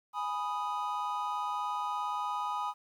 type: chord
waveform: triangle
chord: G# minor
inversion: none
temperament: equal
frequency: 830.6 / 987.8 / 1244.5 Hz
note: G#5 / B5 / D#6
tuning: 0 / 0 / 0 cents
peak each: -35 / -34 / -34 dBFS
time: 0.13-2.74 s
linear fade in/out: 50 ms
effects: 11-bit

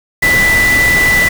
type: tone in noise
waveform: sine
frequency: 1983 Hz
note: B6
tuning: 7 cents sharp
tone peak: -8 dBFS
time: 0.22-1.29 s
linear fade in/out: 10 ms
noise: pink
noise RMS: -17 dBFS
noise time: 0.22-1.29 s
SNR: +6 dB
effects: none

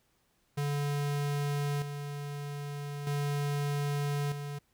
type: tone with tremolo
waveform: square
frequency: 144.1 Hz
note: D3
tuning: 33 cents flat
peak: -30 dBFS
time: 0.57-4.59 s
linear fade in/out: 10 ms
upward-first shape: square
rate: 0.4 Hz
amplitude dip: 55%
effects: pink hiss -72 dBFS RMS until 4.73 s

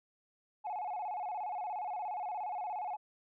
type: tone with vibrato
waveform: sine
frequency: 784 Hz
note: G5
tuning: in tune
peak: -34 dBFS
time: 0.64-2.97 s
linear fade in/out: 20 ms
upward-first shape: square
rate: 17 Hz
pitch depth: 140 cents each way
effects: tanh soft clip ceiling -33 dBFS

